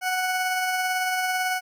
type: tone with tremolo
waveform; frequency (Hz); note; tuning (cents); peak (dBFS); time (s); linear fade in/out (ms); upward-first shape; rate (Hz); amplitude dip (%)
20% pulse; 740; F#5; 0; -17; 0.01-1.61; 50; triangle; 18; 30
effects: none